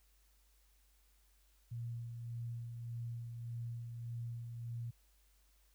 sine tone with tremolo, 117.7 Hz, A#2, 17 cents sharp, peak -39 dBFS, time 1.71-4.91 s, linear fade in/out 10 ms, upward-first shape sine, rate 1.7 Hz, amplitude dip 40%, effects added 50 Hz sine -68 dBFS peak until 5.74 s + white hiss -74 dBFS RMS until 5.74 s

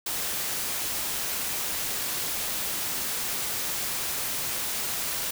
white noise, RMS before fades -30 dBFS, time 0.06-5.31 s, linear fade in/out 5 ms, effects none

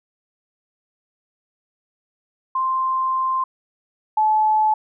sine tone pair in turn, 1046.5 / 862.6 Hz, C6 / A5, 0 / -35 cents, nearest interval minor third, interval 335 cents, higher first, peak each -18 / -14 dBFS, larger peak second, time 2.55-3.44 / 4.17-4.74 s, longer first, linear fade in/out 5 ms, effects none

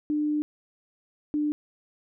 sine tone pair in turn, 299.5 / 298.1 Hz, D4 / D4, +34 / +26 cents, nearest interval unison, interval 8 cents, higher first, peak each -23 dBFS, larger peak neither, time 0.1-0.42 / 1.34-1.52 s, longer first, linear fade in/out 0 ms, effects none

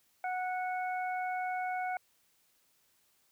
harmonic tone, 736 Hz, F#5, 9 cents flat, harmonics 1 / 2 / 3, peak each -33 / -41 / -43 dBFS, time 0.24-1.97 s, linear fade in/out 2 ms, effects white hiss -71 dBFS RMS until 3.31 s

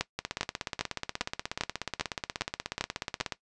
two click trains, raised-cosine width 0.2 ms, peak -10 / -14 dBFS, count 9 / 53, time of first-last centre 0.01-3.21 / 0.19-3.323 s, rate 2.5 / 16.6 Hz, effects noise-tail reverb RT60 0.1 s tail -17 dB re dry + resampled to 22050 Hz

